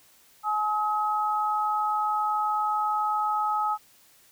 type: tone pair together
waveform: sine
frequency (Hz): 847 / 1274.5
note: G#5 / D#6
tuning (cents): +34 / +41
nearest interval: perfect fifth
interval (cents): 707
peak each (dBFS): -26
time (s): 0.43-3.78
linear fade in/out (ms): 50
effects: white hiss -58 dBFS RMS until 4.31 s